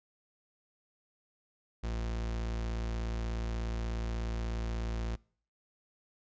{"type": "tone", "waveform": "40% pulse", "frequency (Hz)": 56.6, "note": "A1", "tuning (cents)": 50, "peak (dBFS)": -32, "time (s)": [1.83, 5.16], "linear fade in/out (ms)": 10, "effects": ["noise-tail reverb RT60 0.5 s tail -25 dB re dry", "resampled to 16000 Hz"]}